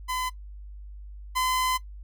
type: tone pair in turn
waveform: sawtooth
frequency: 1015 / 1021.5 Hz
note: B5 / C6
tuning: +47 / -42 cents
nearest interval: unison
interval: 11 cents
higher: second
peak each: -24 / -20 dBFS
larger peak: second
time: 0.08-0.3 / 1.35-1.78 s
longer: second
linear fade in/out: 20 ms
effects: noise-tail reverb RT60 0.1 s tail -17 dB re dry + added 50 Hz sine -39 dBFS peak until 2.03 s